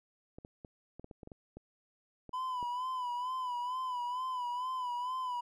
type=clicks; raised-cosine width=2 ms; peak=-34 dBFS; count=12; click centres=0.385 / 0.449 / 0.648 / 0.996 / 1.044 / 1.112 / 1.232 / 1.274 / 1.318 / 1.57 / 2.293 / 2.628 s
type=tone with vibrato; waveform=triangle; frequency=999 Hz; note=B5; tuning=20 cents sharp; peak=-32 dBFS; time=2.33-5.41 s; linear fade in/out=10 ms; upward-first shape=sine; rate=2.2 Hz; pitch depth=59 cents each way
effects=none